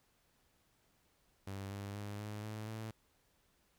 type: tone with pitch steps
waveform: sawtooth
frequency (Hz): 98 / 100.35 / 102.75 / 105.22 / 107.74 / 110.32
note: G2 / G2 / G#2 / G#2 / A2 / A2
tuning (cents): 0 / +41 / -18 / +23 / -36 / +5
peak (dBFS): -38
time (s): 1.47-2.91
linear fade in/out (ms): 5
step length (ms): 240
effects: pink hiss -74 dBFS RMS until 3.78 s